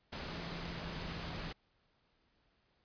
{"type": "tone in noise", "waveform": "sine", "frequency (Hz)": 168.3, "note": "E3", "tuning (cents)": 36, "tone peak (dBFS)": -47, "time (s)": [0.29, 1.5], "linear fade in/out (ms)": 10, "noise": "pink", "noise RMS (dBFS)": -43, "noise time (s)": [0.12, 1.53], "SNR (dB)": -7, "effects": ["pink hiss -75 dBFS RMS until 2.84 s", "resampled to 11025 Hz"]}